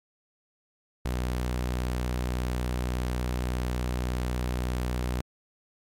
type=tone; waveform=sawtooth; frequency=61.74 Hz; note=B1; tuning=in tune; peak=-23 dBFS; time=1.05-5.21 s; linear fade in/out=5 ms; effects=MP3 64 kbps